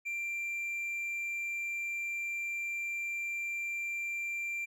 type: tone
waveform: triangle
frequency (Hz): 2365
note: D7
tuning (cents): +12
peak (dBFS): -32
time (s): 0.05-4.66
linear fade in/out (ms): 20
effects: none